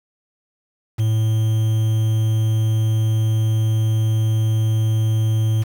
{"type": "tone with quantisation", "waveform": "triangle", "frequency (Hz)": 110, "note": "A2", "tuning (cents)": 0, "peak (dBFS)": -13, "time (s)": [0.98, 5.64], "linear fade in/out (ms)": 20, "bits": 6, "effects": []}